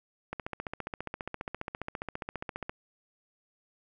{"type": "click train", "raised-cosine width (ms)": 0.5, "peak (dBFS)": -20, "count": 36, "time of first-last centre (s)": [0.33, 2.695], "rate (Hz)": 14.8, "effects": []}